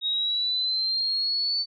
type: exponential sweep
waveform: sine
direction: up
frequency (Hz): 3765 to 4528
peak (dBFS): -23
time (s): 0.01-1.66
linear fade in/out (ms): 50
effects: none